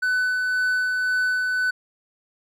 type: tone with tremolo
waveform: triangle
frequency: 1500 Hz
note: F#6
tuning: 23 cents sharp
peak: -17 dBFS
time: 0.02-1.71 s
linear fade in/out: 10 ms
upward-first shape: sine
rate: 1.9 Hz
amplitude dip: 25%
effects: none